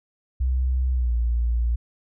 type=tone with pitch glide; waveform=sine; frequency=63.9 to 58.6 Hz; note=C2 to A#1; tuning=-40 to +10 cents; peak=-19 dBFS; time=0.4-1.76 s; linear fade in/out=10 ms; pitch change=-150 cents; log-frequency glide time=0.92-1.13 s; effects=none